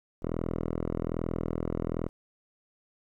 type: tone with low-pass filter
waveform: 5% pulse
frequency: 41.2 Hz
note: E1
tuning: in tune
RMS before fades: -32 dBFS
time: 0.22-2.09 s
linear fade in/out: 10 ms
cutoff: 840 Hz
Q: 0.72
effects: 10-bit